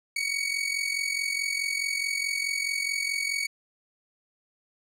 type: tone with amplitude modulation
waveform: sawtooth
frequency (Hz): 2243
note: C#7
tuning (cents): +20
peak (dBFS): -20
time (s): 0.16-3.47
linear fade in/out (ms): 5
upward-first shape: sine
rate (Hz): 44.7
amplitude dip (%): 70
effects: low-pass 11000 Hz 12 dB/octave